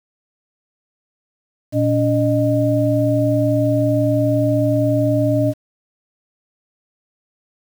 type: tone cluster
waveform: sine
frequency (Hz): 117.1 / 286.3 / 612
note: A#2 / D4 / D#5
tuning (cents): +8 / -44 / -29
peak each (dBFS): -18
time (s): 1.72-5.54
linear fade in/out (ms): 50
effects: 7-bit